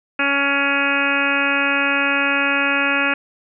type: harmonic tone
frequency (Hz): 280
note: C#4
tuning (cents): +18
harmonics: 1 / 2 / 3 / 4 / 5 / 6 / 7 / 8 / 9 / 10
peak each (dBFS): -25 / -27 / -29 / -28 / -22 / -23 / -30 / -27 / -21 / -29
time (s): 0.19-3.14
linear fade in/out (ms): 5
effects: none